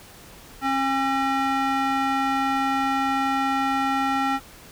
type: tone with band-pass filter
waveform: square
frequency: 270 Hz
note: C#4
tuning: 45 cents flat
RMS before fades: -23 dBFS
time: 0.61-4.4 s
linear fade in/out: 50 ms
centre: 1200 Hz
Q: 1.2
effects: pink hiss -46 dBFS RMS until 4.71 s